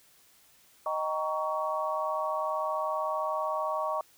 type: chord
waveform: sine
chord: Eb dominant seventh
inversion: none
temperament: just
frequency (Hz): 622.3 / 777.8 / 933.4 / 1120.1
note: Eb5 / G5 / Bb5 / Db6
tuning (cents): 0 / -14 / +2 / +18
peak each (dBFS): -32 / -38 / -35 / -32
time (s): 0.86-4.01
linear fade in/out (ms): 2
effects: white hiss -61 dBFS RMS until 4.17 s